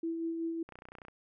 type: tone with tremolo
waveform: sine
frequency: 330.2 Hz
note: E4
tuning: 3 cents sharp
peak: -31 dBFS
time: 0.03-0.63 s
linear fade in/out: 5 ms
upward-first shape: sine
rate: 5.3 Hz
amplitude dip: 35%
type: click train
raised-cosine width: 0.5 ms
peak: -33 dBFS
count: 13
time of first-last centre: 0.69-1.083 s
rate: 30.5 Hz
effects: none